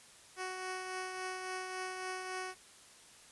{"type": "tone with tremolo", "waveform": "10% pulse", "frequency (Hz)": 371.6, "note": "F#4", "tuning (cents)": 7, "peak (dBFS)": -29, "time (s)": [0.36, 2.55], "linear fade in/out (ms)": 50, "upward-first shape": "triangle", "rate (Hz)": 3.6, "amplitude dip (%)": 40, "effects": ["white hiss -58 dBFS RMS until 3.31 s", "resampled to 24000 Hz"]}